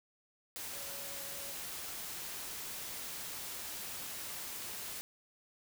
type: tone in noise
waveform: sine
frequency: 560 Hz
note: C#5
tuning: 18 cents sharp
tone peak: -53 dBFS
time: 0.73-1.52 s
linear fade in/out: 0 ms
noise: white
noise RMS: -43 dBFS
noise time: 0.56-5.01 s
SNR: -13 dB
effects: none